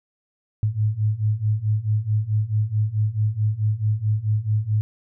sine beating tone pair, 104.6 / 109.2 Hz, G#2 / A2, +13 / -13 cents, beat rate 4.6 Hz, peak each -23 / -21 dBFS, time 0.63-4.81 s, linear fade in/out 0 ms, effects none

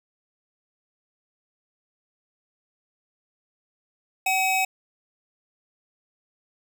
square tone pair together, 758 / 2550 Hz, F#5 / D#7, +42 / +42 cents, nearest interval octave + major sixth, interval 2100 cents, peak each -24 dBFS, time 4.26-4.65 s, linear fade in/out 5 ms, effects none

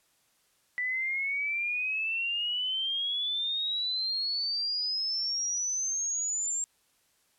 sine exponential sweep, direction up, 1971 to 7459 Hz, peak -28 dBFS, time 0.78-6.64 s, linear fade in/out 0 ms, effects white hiss -69 dBFS RMS until 7.38 s + low-pass 12000 Hz 12 dB/octave

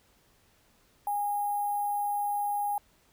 sine tone with sample-and-hold, 820 Hz, G#5, 22 cents flat, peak -27 dBFS, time 1.07-2.78 s, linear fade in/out 2 ms, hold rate 11025 Hz, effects pink hiss -65 dBFS RMS until 3.12 s

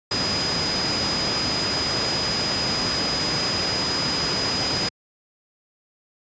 sine tone in noise, 4963 Hz, D#8, 5 cents flat, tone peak -24 dBFS, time 0.11-4.89 s, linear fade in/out 5 ms, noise pink, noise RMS -25 dBFS, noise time 0.11-4.89 s, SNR -2 dB, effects high-pass 100 Hz 12 dB/octave + resampled to 16000 Hz

